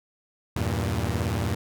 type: chord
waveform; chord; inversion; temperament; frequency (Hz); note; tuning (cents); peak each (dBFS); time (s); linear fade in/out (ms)
sawtooth; E diminished; none; equal with one note detuned; 81.27 / 98 / 116.54; E2 / G2 / Bb2; -24 / 0 / 0; -25; 0.56-1.55; 5
effects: none